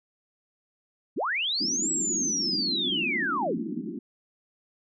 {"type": "linear two-way sweep", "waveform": "sine", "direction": "up then down", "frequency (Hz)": [130.81, 7820, 130.81], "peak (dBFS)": -25, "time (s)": [1.16, 3.58], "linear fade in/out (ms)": 20, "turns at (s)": 1.91}
{"type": "band-pass noise", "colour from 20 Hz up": "white", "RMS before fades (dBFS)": -34, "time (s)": [1.6, 3.99], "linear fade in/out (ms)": 10, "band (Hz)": [170, 360], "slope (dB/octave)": 96}
{"effects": []}